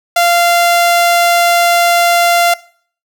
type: tone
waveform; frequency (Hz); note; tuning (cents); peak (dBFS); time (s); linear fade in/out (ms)
sawtooth; 692; F5; -16; -4; 0.16-2.54; 5
effects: noise-tail reverb RT60 0.5 s tail -21 dB re dry